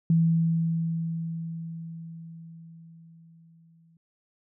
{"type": "tone with exponential decay", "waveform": "sine", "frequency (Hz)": 164.81, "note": "E3", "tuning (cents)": 0, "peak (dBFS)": -17, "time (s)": [0.1, 3.97], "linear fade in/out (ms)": 2, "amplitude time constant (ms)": 840, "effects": []}